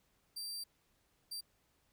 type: tone bursts at uneven times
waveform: sawtooth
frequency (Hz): 4699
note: D8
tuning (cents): 0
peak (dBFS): -38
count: 2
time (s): 0.36-0.64 / 1.31-1.41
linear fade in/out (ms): 10
effects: pink hiss -75 dBFS RMS until 1.92 s